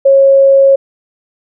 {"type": "tone", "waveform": "sine", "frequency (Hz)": 546, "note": "C#5", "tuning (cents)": -26, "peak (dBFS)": -3, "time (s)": [0.05, 0.76], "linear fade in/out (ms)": 10, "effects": []}